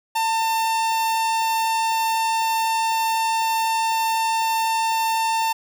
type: tone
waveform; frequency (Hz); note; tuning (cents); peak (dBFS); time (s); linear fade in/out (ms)
45% pulse; 898; A5; +35; -19; 0.15-5.53; 10
effects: none